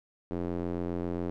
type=tone with band-pass filter; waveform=square; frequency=43.65 Hz; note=F1; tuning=in tune; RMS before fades=-33 dBFS; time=0.31-1.3 s; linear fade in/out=0 ms; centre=350 Hz; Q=1.4; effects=none